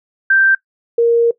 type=tone pair in turn; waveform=sine; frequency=1568 / 467.2 Hz; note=G6 / A#4; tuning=0 / +4 cents; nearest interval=octave + major sixth; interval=2096 cents; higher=first; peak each=-8 dBFS; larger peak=neither; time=0.3-0.55 / 0.98-1.31 s; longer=second; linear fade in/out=5 ms; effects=noise-tail reverb RT60 0.1 s tail -19 dB re dry